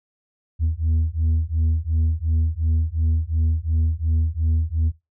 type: beating tone pair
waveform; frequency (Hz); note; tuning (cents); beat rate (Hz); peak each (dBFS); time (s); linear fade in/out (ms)
sine; 78.9 / 81.7; D#2 / E2; +25 / -15; 2.8; -19; 0.59-4.92; 50
effects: noise-tail reverb RT60 0.2 s tail -17 dB re dry + tanh soft clip ceiling -15 dBFS